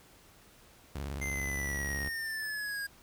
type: tone with vibrato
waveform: sawtooth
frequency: 69.3 Hz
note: C#2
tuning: in tune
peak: -32 dBFS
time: 0.95-2.09 s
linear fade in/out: 5 ms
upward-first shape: sine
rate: 19 Hz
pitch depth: 260 cents each way
type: linear sweep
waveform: square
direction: down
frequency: 2093 to 1620 Hz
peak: -35 dBFS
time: 1.21-2.87 s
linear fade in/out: 10 ms
effects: pink hiss -59 dBFS RMS until 3.02 s